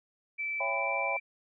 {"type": "tone with pitch glide", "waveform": "sine", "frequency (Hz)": [2321, 2340], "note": ["D7", "D7"], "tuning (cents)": [-21, -7], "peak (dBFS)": -31, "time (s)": [0.38, 1.2], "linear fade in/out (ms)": 20, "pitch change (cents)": 14, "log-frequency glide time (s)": [0.59, 0.92]}
{"type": "chord", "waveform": "sine", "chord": "C# half-diminished seventh", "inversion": "none", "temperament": "just", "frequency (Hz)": [554.4, 665.2, 798.3, 997.9], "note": ["C#5", "E5", "G5", "B5"], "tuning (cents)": [0, 16, 31, 18], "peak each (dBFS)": -36, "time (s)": [0.6, 1.17], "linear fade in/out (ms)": 5}
{"effects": []}